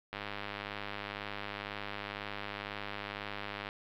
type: click train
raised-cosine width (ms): 0.3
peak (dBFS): -22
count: 364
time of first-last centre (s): 0.13-3.689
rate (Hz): 102
effects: low-pass 4000 Hz 12 dB/octave + 10-bit